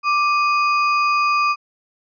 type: tone with sample-and-hold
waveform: sine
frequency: 1176 Hz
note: D6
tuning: 2 cents sharp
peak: -14 dBFS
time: 0.03-1.56 s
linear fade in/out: 50 ms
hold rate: 3675 Hz
effects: resampled to 11025 Hz